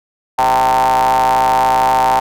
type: ring-modulated tone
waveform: square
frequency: 61.9 Hz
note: B1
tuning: 5 cents sharp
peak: -8 dBFS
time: 0.38-2.2 s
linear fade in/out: 10 ms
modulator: 840 Hz
effects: none